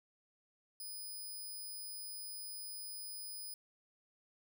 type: tone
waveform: 5% pulse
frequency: 5000 Hz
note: D#8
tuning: 8 cents sharp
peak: -37 dBFS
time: 0.8-3.54 s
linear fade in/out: 2 ms
effects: none